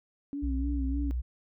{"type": "tone with vibrato", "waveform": "sine", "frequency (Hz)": 277.2, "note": "C#4", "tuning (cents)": 0, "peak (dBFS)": -32, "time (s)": [0.33, 1.11], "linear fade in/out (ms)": 0, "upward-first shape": "sine", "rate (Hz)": 3.3, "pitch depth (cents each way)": 67}
{"type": "tone with pitch glide", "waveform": "sine", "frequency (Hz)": [61.74, 61.24], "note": ["B1", "B1"], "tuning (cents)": [0, -14], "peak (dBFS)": -28, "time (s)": [0.42, 1.22], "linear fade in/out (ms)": 20, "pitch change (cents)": -14, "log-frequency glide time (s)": [0.87, 1.06]}
{"effects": []}